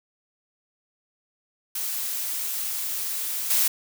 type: noise with level steps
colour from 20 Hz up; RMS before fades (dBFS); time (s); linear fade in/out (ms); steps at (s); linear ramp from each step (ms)
blue; -29 / -21; 1.75-3.68; 5; 3.5; 5
effects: none